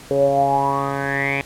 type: tone with low-pass filter sweep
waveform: 10% pulse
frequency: 138.59 Hz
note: C#3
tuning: in tune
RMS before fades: -19 dBFS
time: 0.11-1.41 s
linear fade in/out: 0 ms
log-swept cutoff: 480 to 2500 Hz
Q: 9.7
effects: pink hiss -41 dBFS RMS until 1.45 s + low-pass 12000 Hz 12 dB/octave